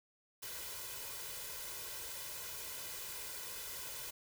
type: noise with comb filter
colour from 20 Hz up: white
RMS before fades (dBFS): -45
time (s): 0.42-4.11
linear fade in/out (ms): 10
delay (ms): 2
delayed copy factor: +0.7
effects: none